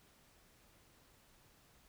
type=silence; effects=pink hiss -67 dBFS RMS until 1.88 s